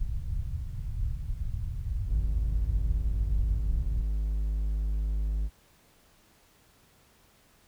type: low-pass noise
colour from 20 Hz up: pink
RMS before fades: -32 dBFS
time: 0-4.03 s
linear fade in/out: 10 ms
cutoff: 110 Hz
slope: 24 dB/octave
type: tone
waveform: triangle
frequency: 51.91 Hz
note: G#1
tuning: in tune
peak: -24 dBFS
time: 2.05-5.5 s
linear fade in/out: 50 ms
effects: pink hiss -62 dBFS RMS until 7.67 s